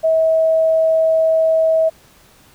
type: tone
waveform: sine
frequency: 644 Hz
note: E5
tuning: 41 cents flat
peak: -11 dBFS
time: 0.03-1.9 s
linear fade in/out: 20 ms
effects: pink hiss -49 dBFS RMS until 2.54 s